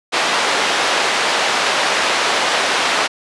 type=band-pass noise; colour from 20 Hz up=pink; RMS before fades=-17 dBFS; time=0.12-3.08 s; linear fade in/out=20 ms; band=590 to 4700 Hz; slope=12 dB/octave; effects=resampled to 24000 Hz